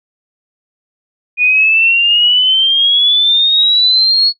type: exponential sweep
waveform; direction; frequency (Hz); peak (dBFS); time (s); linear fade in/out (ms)
sine; up; 2452 to 4375; -7; 1.37-4.33; 50
effects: noise-tail reverb RT60 0.1 s tail -20 dB re dry